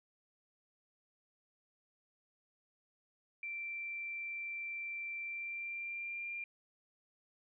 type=tone with pitch glide; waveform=sine; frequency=2349 to 2389 Hz; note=D7 to D7; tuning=0 to +29 cents; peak=-39 dBFS; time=3.43-6.44 s; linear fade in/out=2 ms; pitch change=+29 cents; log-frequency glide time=5.22-6.32 s; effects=none